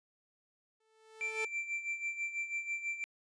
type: tone with exponential growth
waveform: sawtooth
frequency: 440 Hz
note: A4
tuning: in tune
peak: -32 dBFS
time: 0.8-1.45 s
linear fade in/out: 5 ms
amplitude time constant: 140 ms
type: tone with tremolo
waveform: triangle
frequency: 2349 Hz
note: D7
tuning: in tune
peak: -31 dBFS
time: 1.21-3.04 s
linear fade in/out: 0 ms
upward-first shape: sine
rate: 6.1 Hz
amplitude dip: 70%
effects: resampled to 22050 Hz